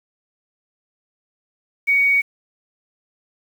sine tone with quantisation, 2243 Hz, C#7, 20 cents sharp, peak -13 dBFS, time 1.87-2.22 s, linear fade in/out 20 ms, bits 7, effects none

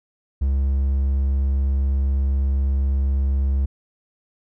triangle tone, 68 Hz, C#2, 33 cents flat, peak -15 dBFS, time 0.41-3.66 s, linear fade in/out 10 ms, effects none

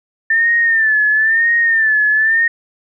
sine tone with vibrato, 1786 Hz, A6, 25 cents sharp, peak -10 dBFS, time 0.3-2.48 s, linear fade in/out 5 ms, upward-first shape sine, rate 1 Hz, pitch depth 78 cents each way, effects none

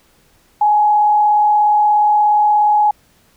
sine tone with frequency modulation, 839 Hz, G#5, 17 cents sharp, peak -9 dBFS, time 0.61-2.91 s, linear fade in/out 5 ms, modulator 36.9 Hz, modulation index 0.35, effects pink hiss -54 dBFS RMS until 3.36 s

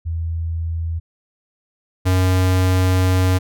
sine / square tone pair in turn, 82.41 / 92.5 Hz, E2 / F#2, 0 / 0 cents, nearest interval major second, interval 200 cents, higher second, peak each -20 / -14 dBFS, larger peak second, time 0.05-1 / 2.05-3.39 s, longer second, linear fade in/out 20 ms, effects none

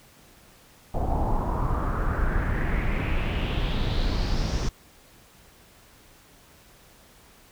brown noise with low-pass filter sweep, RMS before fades -25 dBFS, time 0.94-4.69 s, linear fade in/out 5 ms, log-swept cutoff 720 to 6000 Hz, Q 4.1, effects pink hiss -54 dBFS RMS until 7.51 s

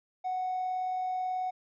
triangle tone with amplitude modulation, 740 Hz, F#5, in tune, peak -25 dBFS, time 0.24-1.51 s, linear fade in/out 20 ms, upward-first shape sine, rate 38.4 Hz, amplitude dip 30%, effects tanh soft clip ceiling -26 dBFS + resampled to 16000 Hz

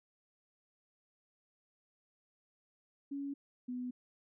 sine tone pair in turn, 280.2 / 248.8 Hz, C#4 / B3, +19 / +13 cents, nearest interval major second, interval 206 cents, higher first, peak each -37 / -37 dBFS, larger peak neither, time 3.11-3.34 / 3.68-3.91 s, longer neither, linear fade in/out 10 ms, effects none

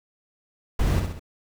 brown noise with echo, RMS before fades -22 dBFS, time 0.79-1 s, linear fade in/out 5 ms, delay 65 ms, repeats 3, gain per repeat -5 dB, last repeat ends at 1.195 s, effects none

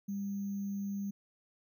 sine tone with sample-and-hold, 199.4 Hz, G3, 30 cents sharp, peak -34 dBFS, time 0.08-1.11 s, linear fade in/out 10 ms, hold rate 6300 Hz, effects none

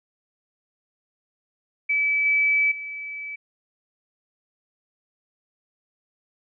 sine tone with level steps, 2300 Hz, D7, 37 cents flat, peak -19 / -17 / -31 dBFS, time 1.89-3.36 s, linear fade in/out 10 ms, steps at 2.25 / 2.71 s, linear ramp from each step 10 ms, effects none

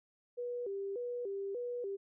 sine tone with vibrato, 438.2 Hz, A4, 7 cents flat, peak -36 dBFS, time 0.37-1.97 s, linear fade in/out 20 ms, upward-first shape square, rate 1.7 Hz, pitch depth 180 cents each way, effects none

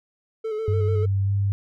triangle tone with vibrato, 435.8 Hz, A4, 17 cents flat, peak -23 dBFS, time 0.44-1.06 s, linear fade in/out 10 ms, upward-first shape square, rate 6.8 Hz, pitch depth 33 cents each way
sine tone with pitch glide, 98 to 99.66 Hz, G2 to G2, 0 to +29 cents, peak -19 dBFS, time 0.68-1.52 s, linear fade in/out 0 ms, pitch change +29 cents, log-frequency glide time 1.25-1.3 s
effects none

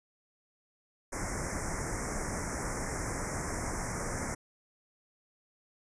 pink band-stop noise, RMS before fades -35 dBFS, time 1.12-4.35 s, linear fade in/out 10 ms, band 2200 to 5400 Hz, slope 96 dB/octave, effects resampled to 22050 Hz

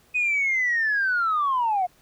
sine linear sweep, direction down, 2515 to 698.5 Hz, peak -19 dBFS, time 0.14-1.87 s, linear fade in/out 20 ms, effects tanh soft clip ceiling -16 dBFS + pink hiss -59 dBFS RMS until 2.01 s

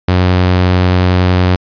sawtooth tone, 91 Hz, F#2, 28 cents flat, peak -4 dBFS, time 0.08-1.56 s, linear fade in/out 5 ms, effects resampled to 11025 Hz

